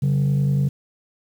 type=tone pair together; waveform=sine; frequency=139.39 / 190 Hz; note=C#3 / F#3; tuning=+10 / +46 cents; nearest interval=perfect fourth; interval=536 cents; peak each=-15 / -22 dBFS; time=0.02-0.69 s; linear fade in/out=10 ms; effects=tanh soft clip ceiling -14 dBFS + 8-bit